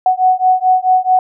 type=beating tone pair; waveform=sine; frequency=740 / 744.6 Hz; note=F#5 / F#5; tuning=0 / +11 cents; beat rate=4.6 Hz; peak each=-12 dBFS; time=0.06-1.19 s; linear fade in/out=2 ms; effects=none